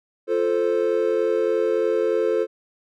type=chord; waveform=triangle; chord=F major; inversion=none; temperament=equal; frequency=349.2 / 440 / 523.3 Hz; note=F4 / A4 / C5; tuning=0 / 0 / 0 cents; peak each=-23 / -19 / -22 dBFS; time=0.27-2.47 s; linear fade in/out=50 ms; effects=none